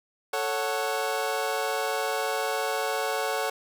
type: chord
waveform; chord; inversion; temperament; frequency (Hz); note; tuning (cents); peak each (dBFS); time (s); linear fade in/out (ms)
25% pulse; F# minor; first; equal; 440 / 554.4 / 740; A4 / C#5 / F#5; 0 / 0 / 0; -27; 0.33-3.5; 5
effects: none